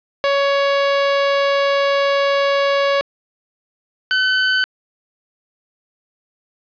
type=tone pair in turn; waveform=sawtooth; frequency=559 / 1516.7 Hz; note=C#5 / F#6; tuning=+14 / +42 cents; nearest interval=octave + perfect fourth; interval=1728 cents; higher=second; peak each=-10 dBFS; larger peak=neither; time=0.24-3.01 / 4.11-4.64 s; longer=first; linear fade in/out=0 ms; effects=resampled to 11025 Hz + 8-bit